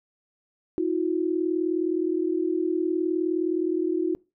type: tone pair together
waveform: sine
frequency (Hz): 321.7 / 361.1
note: E4 / F#4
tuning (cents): -42 / -42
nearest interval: major second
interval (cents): 200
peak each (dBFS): -25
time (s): 0.78-4.15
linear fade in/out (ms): 0
effects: noise-tail reverb RT60 0.3 s tail -25 dB re dry